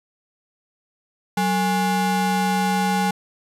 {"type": "ring-modulated tone", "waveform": "square", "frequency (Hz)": 318.6, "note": "D#4", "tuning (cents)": 41, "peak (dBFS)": -16, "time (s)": [1.37, 3.11], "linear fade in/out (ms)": 5, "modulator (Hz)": 506, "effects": ["resampled to 32000 Hz"]}